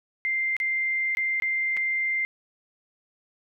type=tone with dropouts; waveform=sine; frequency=2093 Hz; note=C7; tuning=in tune; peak=-23 dBFS; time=0.25-2.25 s; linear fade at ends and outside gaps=0 ms; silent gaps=0.566-0.601 / 1.15-1.171 / 1.4-1.422 / 1.767-1.772 s; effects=none